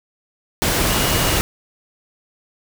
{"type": "tone in noise", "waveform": "sine", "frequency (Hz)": 2877, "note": "F#7", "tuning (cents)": -49, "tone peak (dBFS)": -28, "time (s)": [0.9, 1.37], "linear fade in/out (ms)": 0, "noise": "pink", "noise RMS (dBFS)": -18, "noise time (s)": [0.62, 1.41], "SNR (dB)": -13, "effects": []}